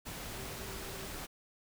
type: tone in noise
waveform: sine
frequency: 387.3 Hz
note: G4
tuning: 21 cents flat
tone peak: -50 dBFS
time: 0.36-1.08 s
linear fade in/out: 20 ms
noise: pink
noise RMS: -43 dBFS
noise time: 0.05-1.27 s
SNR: -10 dB
effects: none